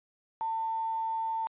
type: tone with quantisation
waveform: sine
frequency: 897 Hz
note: A5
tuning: 33 cents sharp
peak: -29 dBFS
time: 0.41-1.47 s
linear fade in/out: 0 ms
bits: 9
effects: resampled to 8000 Hz